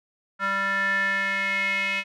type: tone with band-pass filter sweep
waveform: square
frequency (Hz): 196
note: G3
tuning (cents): 0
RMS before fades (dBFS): -25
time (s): 0.39-2.04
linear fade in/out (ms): 50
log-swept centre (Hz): 1500 to 2400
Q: 6.7
effects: none